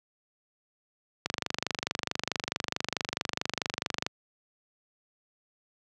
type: click train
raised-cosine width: 0.2 ms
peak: -10 dBFS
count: 70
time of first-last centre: 1.26-4.065 s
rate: 24.6 Hz
effects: high-pass 100 Hz 12 dB/octave